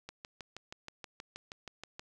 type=click train; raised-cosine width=0.2 ms; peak=-26 dBFS; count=13; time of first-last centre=0.09-1.995 s; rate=6.3 Hz; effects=none